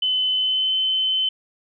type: tone with pitch glide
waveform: sine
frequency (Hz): 3031 to 3059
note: F#7 to G7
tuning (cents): +41 to -43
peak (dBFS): -18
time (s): 0.02-1.29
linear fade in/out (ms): 5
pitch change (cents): +16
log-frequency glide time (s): 0.34-0.74
effects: none